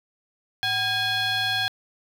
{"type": "tone with frequency modulation", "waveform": "sine", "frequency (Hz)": 2489, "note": "D#7", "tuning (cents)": 0, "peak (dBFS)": -19, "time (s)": [0.63, 1.68], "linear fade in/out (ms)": 0, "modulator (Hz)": 866, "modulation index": 2, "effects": ["tanh soft clip ceiling -21 dBFS", "8-bit"]}